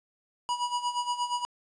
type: tone with tremolo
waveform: square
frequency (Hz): 972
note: B5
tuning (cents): -28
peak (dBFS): -26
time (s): 0.49-1.45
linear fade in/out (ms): 0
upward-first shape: sine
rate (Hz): 8.5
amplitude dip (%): 75
effects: resampled to 22050 Hz + 10-bit